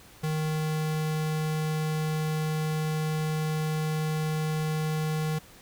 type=tone; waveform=square; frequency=155.56 Hz; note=D#3; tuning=in tune; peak=-27 dBFS; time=0.23-5.39 s; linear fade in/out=10 ms; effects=pink hiss -52 dBFS RMS until 5.61 s